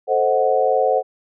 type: chord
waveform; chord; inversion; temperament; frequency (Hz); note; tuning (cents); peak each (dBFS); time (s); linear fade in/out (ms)
sine; A diminished seventh; none; equal; 440 / 523.3 / 622.3 / 740; A4 / C5 / Eb5 / Gb5; 0 / 0 / 0 / 0; -21 / -18 / -23 / -19; 0.07-1.03; 50
effects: none